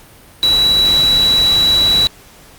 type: tone in noise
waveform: sine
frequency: 3922 Hz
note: B7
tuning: 13 cents flat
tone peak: -9 dBFS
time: 0.43-2.07 s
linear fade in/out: 0 ms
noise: pink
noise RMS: -23 dBFS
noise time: 0.43-2.07 s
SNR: +11 dB
effects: pink hiss -42 dBFS RMS until 2.58 s + Opus 48 kbps